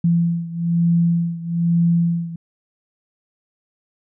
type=beating tone pair; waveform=sine; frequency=169.3 / 170.4 Hz; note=E3 / F3; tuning=+46 / -42 cents; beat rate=1.1 Hz; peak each=-17 / -20 dBFS; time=0.04-2.36 s; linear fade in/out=5 ms; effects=none